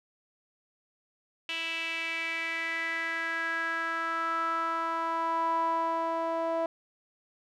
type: tone with band-pass filter sweep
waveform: sawtooth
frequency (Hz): 329.6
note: E4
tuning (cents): 0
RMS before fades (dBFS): -31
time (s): 1.49-6.66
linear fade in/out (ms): 2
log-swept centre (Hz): 2800 to 750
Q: 5.4
effects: none